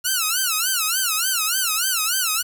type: tone with vibrato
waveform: 5% pulse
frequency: 1396.9 Hz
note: F6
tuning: in tune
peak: -8 dBFS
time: 0.04-2.43 s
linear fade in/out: 20 ms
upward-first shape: sine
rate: 3.4 Hz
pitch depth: 190 cents each way
effects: 7-bit